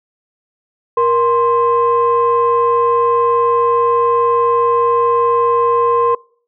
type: tone pair together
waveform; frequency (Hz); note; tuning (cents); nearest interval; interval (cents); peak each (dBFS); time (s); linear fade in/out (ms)
sine; 471.3 / 1046.5; A#4 / C6; +19 / 0; octave + major second; 1381; -12; 0.97-6.15; 5
effects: noise-tail reverb RT60 0.5 s tail -25 dB re dry + tanh soft clip ceiling -4 dBFS